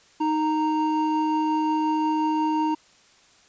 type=tone pair together; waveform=triangle; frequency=311.1 / 927.7 Hz; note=D#4 / A#5; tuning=0 / -9 cents; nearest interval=octave + perfect fifth; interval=1891 cents; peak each=-21 / -22 dBFS; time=0.2-2.75 s; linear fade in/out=10 ms; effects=white hiss -56 dBFS RMS until 3.48 s + resampled to 16000 Hz